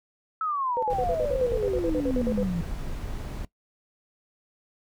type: exponential sweep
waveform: sine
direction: down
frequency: 1318.5 to 164.81 Hz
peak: -25 dBFS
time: 0.41-2.61 s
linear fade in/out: 2 ms
type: tone bursts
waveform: sine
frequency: 501 Hz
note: B4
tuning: 25 cents sharp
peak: -25 dBFS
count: 16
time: 0.77-2.43 s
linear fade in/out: 0 ms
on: 55 ms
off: 52 ms
type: noise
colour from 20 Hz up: brown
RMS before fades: -33 dBFS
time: 0.9-3.45 s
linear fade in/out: 2 ms
effects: noise-tail reverb RT60 0.1 s tail -19 dB re dry